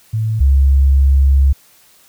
sine tone pair in turn, 110.1 / 68.32 Hz, A2 / C#2, +2 / -25 cents, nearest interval minor sixth, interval 827 cents, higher first, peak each -14 / -7 dBFS, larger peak second, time 0.13-0.4 / 0.4-1.53 s, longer second, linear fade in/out 10 ms, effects white hiss -49 dBFS RMS until 2.08 s

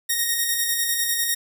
5% pulse tone with tremolo, 1864.7 Hz, A#6, in tune, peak -9 dBFS, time 0.09-1.35 s, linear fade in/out 10 ms, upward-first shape square, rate 10 Hz, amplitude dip 30%, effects none

